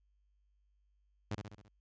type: tone with echo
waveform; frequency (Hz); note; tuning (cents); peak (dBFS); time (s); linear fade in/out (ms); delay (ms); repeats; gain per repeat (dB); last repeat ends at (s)
sawtooth; 103.83; G#2; 0; -31; 1.31-1.35; 5; 67; 5; -5; 1.685
effects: added 50 Hz sine -70 dBFS peak until 1.8 s + resampled to 16000 Hz